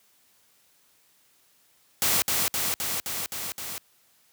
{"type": "noise with echo", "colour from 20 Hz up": "white", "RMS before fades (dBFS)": -23, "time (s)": [2.02, 2.22], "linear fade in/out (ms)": 0, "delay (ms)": 260, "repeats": 6, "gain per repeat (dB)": -2, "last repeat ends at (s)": 3.78, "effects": ["white hiss -63 dBFS RMS until 4.32 s", "high-pass 60 Hz 12 dB/octave"]}